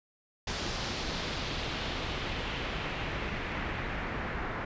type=noise with low-pass filter sweep; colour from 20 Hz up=pink; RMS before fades=-35 dBFS; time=0.47-4.65 s; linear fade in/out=5 ms; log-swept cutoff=5200 to 1700 Hz; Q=1.6; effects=resampled to 16000 Hz